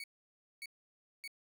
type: tone bursts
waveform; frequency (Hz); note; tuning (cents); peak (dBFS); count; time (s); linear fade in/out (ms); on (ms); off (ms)
30% pulse; 2234; C#7; +13; -40; 3; 0-1.277; 2; 39; 580
effects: none